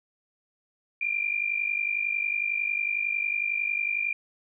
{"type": "tone pair together", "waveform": "sine", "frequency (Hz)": [2365, 2416], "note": ["D7", "D7"], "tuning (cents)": [12, 48], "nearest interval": "unison", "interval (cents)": 36, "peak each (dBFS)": -28, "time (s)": [1.01, 4.13], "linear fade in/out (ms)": 5, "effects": []}